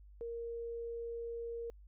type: tone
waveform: sine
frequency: 466.2 Hz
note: A#4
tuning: in tune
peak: -39 dBFS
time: 0.21-1.7 s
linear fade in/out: 0 ms
effects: added 50 Hz sine -54 dBFS peak until 1.87 s